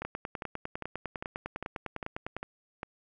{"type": "two click trains", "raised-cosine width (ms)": 0.5, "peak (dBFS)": [-20, -21], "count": [24, 8], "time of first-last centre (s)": [[0.05, 2.366], [0.02, 2.831]], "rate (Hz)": [9.93, 2.49], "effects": []}